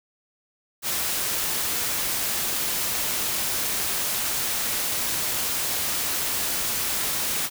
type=noise; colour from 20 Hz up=white; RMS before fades=-26 dBFS; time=0.82-7.5 s; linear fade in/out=50 ms; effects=none